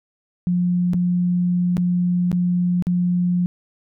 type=tone with dropouts; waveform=sine; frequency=177.6 Hz; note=F3; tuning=29 cents sharp; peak=-16 dBFS; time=0.47-3.46 s; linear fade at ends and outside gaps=0 ms; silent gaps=0.934-0.943 / 1.769-1.779 / 2.316-2.328 / 2.824-2.869 s; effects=none